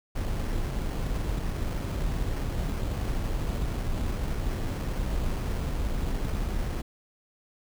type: noise with sample-and-hold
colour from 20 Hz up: brown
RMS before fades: -29 dBFS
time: 0.15-6.82 s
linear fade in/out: 10 ms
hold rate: 3675 Hz
effects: none